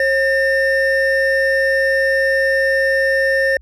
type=tone pair together; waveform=triangle; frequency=539 / 1810 Hz; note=C#5 / A6; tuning=-49 / +48 cents; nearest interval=octave + major sixth; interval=2097 cents; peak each=-14 dBFS; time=0-3.57 s; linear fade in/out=2 ms; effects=added 60 Hz sine -41 dBFS peak until 3.61 s + resampled to 32000 Hz